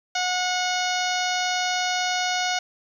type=harmonic tone; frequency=729 Hz; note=F#5; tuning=26 cents flat; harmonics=1 / 2 / 3 / 4 / 5 / 6 / 7 / 8 / 9; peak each=-26 / -29 / -31 / -32 / -33 / -34 / -34 / -35 / -36 dBFS; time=0.15-2.59 s; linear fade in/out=5 ms; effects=9-bit